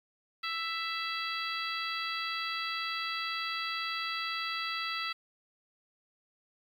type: harmonic tone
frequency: 662 Hz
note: E5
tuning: 7 cents sharp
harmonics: 2 / 3 / 4 / 5 / 6 / 7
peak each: -37 / -39 / -40 / -41 / -42 / -42 dBFS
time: 0.43-5.13 s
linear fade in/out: 10 ms
effects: 10-bit